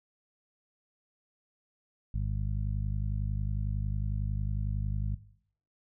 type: harmonic tone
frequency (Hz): 51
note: G#1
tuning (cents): -31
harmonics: 1 / 2 / 3 / 4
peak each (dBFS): -30 / -33 / -39 / -45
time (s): 2.14-5.15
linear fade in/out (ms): 5
effects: noise-tail reverb RT60 0.6 s tail -17 dB re dry